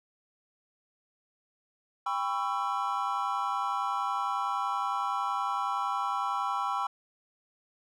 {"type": "chord", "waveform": "triangle", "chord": "C# half-diminished seventh", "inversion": "second", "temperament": "just", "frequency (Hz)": [798.3, 997.9, 1108.7, 1330.5], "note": ["G5", "B5", "C#6", "E6"], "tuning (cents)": [31, 18, 0, 16], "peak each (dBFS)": -32, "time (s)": [2.06, 6.87], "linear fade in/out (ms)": 5, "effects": []}